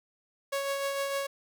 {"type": "tone with tremolo", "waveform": "sawtooth", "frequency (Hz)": 554.4, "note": "C#5", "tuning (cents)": 0, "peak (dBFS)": -24, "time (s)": [0.52, 1.27], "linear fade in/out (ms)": 10, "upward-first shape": "triangle", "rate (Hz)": 6.6, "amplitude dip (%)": 40, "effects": []}